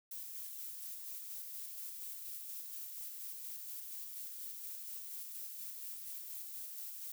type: noise with tremolo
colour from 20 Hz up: violet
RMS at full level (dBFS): -45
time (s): 0.11-7.12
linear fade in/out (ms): 5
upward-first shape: square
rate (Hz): 4.2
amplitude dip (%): 25
effects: none